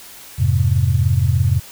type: chord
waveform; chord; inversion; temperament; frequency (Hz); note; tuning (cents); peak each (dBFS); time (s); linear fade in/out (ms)
sine; F minor; none; just; 87.31 / 104.77 / 130.96; F2 / Ab2 / C3; 0 / +16 / +2; -17; 0.38-1.6; 20
effects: white hiss -39 dBFS RMS until 1.71 s